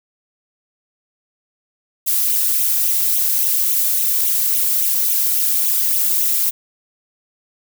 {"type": "noise with flanger", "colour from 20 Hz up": "violet", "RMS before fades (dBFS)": -17, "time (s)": [2.06, 6.51], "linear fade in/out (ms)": 20, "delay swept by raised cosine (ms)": [0.3, 2.6], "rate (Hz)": 3.6, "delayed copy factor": 1, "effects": []}